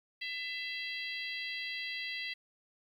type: harmonic tone with a mistuned harmonic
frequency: 669 Hz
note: E5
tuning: 25 cents sharp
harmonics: 3 / 4 / 5 / 6 / 7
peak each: -40 / -42 / -44 / -46 / -47 dBFS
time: 0.21-2.34 s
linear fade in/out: 10 ms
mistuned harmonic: 5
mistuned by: -46 cents
effects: 11-bit